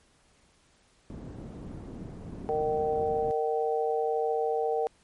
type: low-pass noise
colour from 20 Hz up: white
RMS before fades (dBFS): -41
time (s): 1.1-3.31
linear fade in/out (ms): 0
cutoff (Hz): 250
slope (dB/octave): 12
type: harmonic tone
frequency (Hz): 153.6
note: D#3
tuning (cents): -22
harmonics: 3 / 4 / 5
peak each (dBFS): -27 / -34 / -30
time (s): 2.49-4.87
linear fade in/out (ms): 0
effects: pink hiss -64 dBFS RMS until 5.03 s + MP3 48 kbps